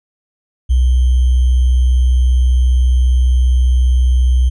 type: tone with sample-and-hold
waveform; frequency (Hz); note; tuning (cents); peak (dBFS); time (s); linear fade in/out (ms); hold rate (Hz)
sine; 62.6; B1; +24; -8; 0.69-4.5; 20; 3150
effects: resampled to 24000 Hz